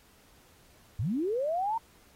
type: linear sweep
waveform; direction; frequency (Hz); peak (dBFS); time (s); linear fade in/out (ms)
sine; up; 83.9 to 932.3; -27; 0.99-1.78; 5
effects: pink hiss -61 dBFS RMS until 2.15 s + AAC 48 kbps